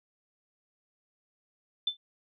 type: tone with exponential decay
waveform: sine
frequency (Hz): 3529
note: A7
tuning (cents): +4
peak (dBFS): -22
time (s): 1.87-1.97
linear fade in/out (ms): 5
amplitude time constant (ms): 21
effects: none